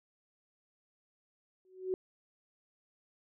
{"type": "tone with exponential growth", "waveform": "sine", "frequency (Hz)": 373, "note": "F#4", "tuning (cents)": 14, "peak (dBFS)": -27, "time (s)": [1.65, 1.94], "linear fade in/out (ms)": 1, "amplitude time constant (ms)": 63, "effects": []}